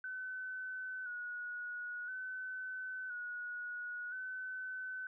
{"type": "tone with vibrato", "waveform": "sine", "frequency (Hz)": 1486, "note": "F#6", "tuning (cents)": 7, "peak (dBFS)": -40, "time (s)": [0.04, 5.07], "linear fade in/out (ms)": 2, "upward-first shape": "square", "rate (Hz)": 0.49, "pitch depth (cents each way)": 34, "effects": []}